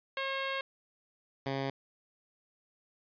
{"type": "tone pair in turn", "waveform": "10% pulse", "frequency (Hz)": [540, 136.1], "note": ["C#5", "C#3"], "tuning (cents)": [-45, -31], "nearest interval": "2 octaves", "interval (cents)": 2386, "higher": "first", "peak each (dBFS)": -24, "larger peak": "neither", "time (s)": [[0.17, 0.61], [1.46, 1.7]], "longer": "first", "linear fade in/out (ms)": 2, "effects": ["resampled to 11025 Hz"]}